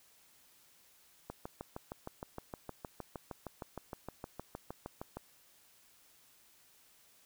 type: click train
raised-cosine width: 1 ms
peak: -27 dBFS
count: 26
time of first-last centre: 1.3-5.17 s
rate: 6.46 Hz
effects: white hiss -65 dBFS RMS until 7.25 s